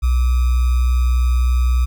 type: tone with sample-and-hold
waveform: sine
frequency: 61.74 Hz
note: B1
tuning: in tune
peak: -12 dBFS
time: 0.02-1.86 s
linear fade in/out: 20 ms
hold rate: 1225 Hz
effects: none